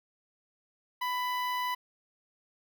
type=tone with notch filter; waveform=sawtooth; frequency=995 Hz; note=B5; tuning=13 cents sharp; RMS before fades=-32 dBFS; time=1.01-1.75 s; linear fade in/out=10 ms; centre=7700 Hz; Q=0.55; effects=none